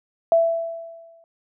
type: tone with exponential decay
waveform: sine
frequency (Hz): 665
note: E5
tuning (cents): +15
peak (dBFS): -11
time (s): 0.32-1.24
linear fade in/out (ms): 1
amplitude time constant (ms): 200
effects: none